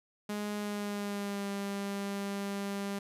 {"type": "tone with pitch glide", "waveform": "sawtooth", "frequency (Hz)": [207.7, 199.58], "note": ["G#3", "G3"], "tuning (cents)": [0, 31], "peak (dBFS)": -30, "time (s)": [0.29, 2.99], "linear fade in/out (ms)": 5, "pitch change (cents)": -69, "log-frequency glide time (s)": [0.56, 1.49], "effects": ["resampled to 32000 Hz", "11-bit"]}